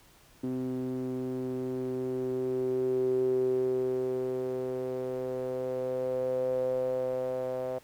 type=tone with band-pass filter sweep; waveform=sawtooth; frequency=128.2 Hz; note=C3; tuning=35 cents flat; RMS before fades=-31 dBFS; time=0.43-7.79 s; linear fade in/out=10 ms; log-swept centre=300 to 570 Hz; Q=9.4; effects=pink hiss -59 dBFS RMS until 7.83 s